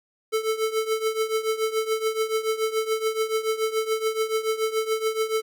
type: tone with tremolo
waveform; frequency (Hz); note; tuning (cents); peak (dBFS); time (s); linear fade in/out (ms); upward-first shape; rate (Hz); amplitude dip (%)
square; 440; A4; 0; -20; 0.32-5.42; 20; triangle; 7; 85
effects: none